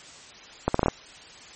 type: accelerating click train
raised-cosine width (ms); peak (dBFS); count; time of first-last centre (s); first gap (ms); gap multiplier
1; -6; 6; 0.68-0.883; 64; 0.77
effects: white hiss -46 dBFS RMS until 1.55 s + MP3 32 kbps